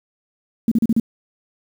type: tone bursts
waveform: sine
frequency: 227 Hz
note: A#3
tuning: 46 cents flat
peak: -12 dBFS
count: 5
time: 0.68-0.999 s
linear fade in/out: 2 ms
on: 35 ms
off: 36 ms
effects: 7-bit